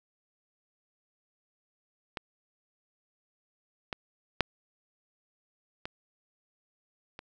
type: clicks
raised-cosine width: 0.3 ms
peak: -18 / -17 / -7 / -20 / -26 dBFS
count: 5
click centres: 2.172 / 3.928 / 4.407 / 5.855 / 7.191 s
effects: none